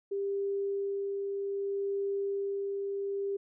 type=tone with tremolo; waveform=sine; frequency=397.3 Hz; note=G4; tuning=23 cents sharp; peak=-29 dBFS; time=0.11-3.37 s; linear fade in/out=10 ms; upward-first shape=sine; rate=0.64 Hz; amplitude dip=25%; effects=none